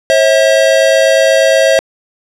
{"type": "tone pair together", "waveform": "square", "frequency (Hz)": [538.7, 647], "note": ["C#5", "E5"], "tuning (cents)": [-50, -32], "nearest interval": "minor third", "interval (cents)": 318, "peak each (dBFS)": -10, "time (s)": [0.1, 1.79], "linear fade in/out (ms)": 0, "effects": ["low-pass 8000 Hz 12 dB/octave"]}